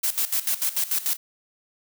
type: noise with tremolo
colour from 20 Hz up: blue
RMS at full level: -23 dBFS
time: 0.03-1.17 s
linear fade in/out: 10 ms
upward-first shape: square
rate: 6.8 Hz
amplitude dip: 80%
effects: none